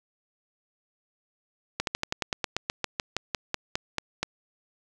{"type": "slowing click train", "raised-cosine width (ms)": 0.2, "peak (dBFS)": -9, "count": 18, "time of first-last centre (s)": [1.8, 4.23], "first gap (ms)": 72, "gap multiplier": 1.08, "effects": []}